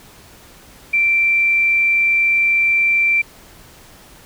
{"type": "tone", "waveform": "sine", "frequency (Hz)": 2349, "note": "D7", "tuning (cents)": 0, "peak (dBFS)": -12, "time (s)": [0.93, 3.22], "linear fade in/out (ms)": 10, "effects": ["pink hiss -44 dBFS RMS until 4.25 s"]}